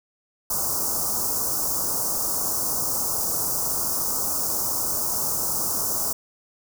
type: band-stop noise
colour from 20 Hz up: white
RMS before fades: -25 dBFS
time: 0.5-6.13 s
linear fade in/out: 5 ms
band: 1300 to 5200 Hz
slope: 48 dB/octave
effects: none